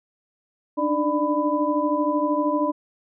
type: tone cluster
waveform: sine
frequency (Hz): 292.2 / 305.1 / 594 / 997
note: D4 / D#4 / D5 / B5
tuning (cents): -9 / -34 / +20 / +16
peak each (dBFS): -25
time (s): 0.77-2.72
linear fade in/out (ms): 20
effects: none